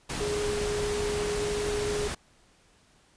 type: tone in noise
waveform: sine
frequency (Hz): 415.3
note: G#4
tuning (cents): 0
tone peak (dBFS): -28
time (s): 0.2-2.08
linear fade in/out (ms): 10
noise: pink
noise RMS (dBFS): -33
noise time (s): 0.09-2.15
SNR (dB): +2
effects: pink hiss -62 dBFS RMS until 3.16 s + resampled to 22050 Hz